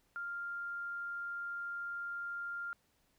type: tone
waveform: sine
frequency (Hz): 1396.9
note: F6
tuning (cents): 0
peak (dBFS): -38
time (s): 0.16-2.73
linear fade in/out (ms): 0
effects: pink hiss -74 dBFS RMS until 3.18 s